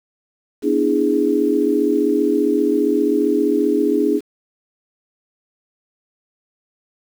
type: chord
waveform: sine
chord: E dominant seventh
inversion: second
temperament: equal with one note detuned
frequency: 246.9 / 294.5 / 329.6 / 415.3 Hz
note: B3 / D4 / E4 / G#4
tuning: 0 / +5 / 0 / 0 cents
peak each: -23 / -18 / -21 / -18 dBFS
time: 0.62-4.21 s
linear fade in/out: 50 ms
effects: 7-bit